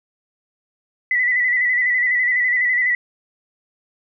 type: tone with vibrato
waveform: sine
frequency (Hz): 1980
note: B6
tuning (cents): +4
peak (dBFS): -15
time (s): 1.11-2.95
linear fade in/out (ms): 2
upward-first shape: square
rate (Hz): 12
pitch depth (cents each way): 36
effects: none